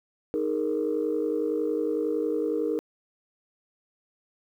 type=chord; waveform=sine; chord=D# suspended fourth; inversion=none; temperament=equal; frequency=311.1 / 415.3 / 466.2 Hz; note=D#4 / G#4 / A#4; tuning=0 / 0 / 0 cents; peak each=-28 / -29 / -27 dBFS; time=0.34-2.79 s; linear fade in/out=0 ms; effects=tanh soft clip ceiling -17 dBFS + 10-bit